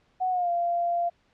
sine tone with pitch glide, 741 to 691.4 Hz, F#5 to F5, +2 to -18 cents, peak -23 dBFS, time 0.2-1.1 s, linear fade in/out 20 ms, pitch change -120 cents, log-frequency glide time 0.3-0.5 s, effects pink hiss -66 dBFS RMS until 1.33 s + low-pass 4000 Hz 12 dB/octave

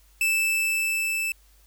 45% pulse tone with level ramp, 2637 Hz, E7, in tune, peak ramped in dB -20 to -25 dBFS, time 0.21-1.32 s, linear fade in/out 2 ms, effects added 50 Hz sine -55 dBFS peak until 1.66 s + white hiss -61 dBFS RMS until 1.66 s

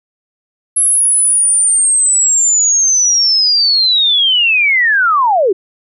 sine linear sweep, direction down, 11010 to 348.2 Hz, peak -8 dBFS, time 0.76-5.53 s, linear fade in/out 10 ms, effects none

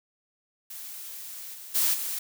blue noise with level steps, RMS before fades -40 / -43 / -24 / -32 dBFS, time 0.7-2.19 s, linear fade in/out 5 ms, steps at 1.53 / 1.74 / 1.93 s, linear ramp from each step 20 ms, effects none

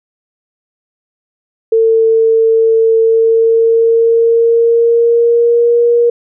sine tone with pitch glide, 449.6 to 473.6 Hz, A4 to A#4, +37 to +27 cents, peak -6 dBFS, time 1.72-6.1 s, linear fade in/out 5 ms, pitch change +90 cents, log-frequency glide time 2.94-5.82 s, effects none

